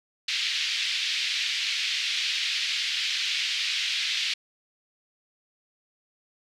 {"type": "band-pass noise", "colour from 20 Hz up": "white", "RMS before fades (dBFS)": -28, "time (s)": [0.28, 4.34], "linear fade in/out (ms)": 5, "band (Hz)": [2200, 4300], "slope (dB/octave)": 24, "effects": []}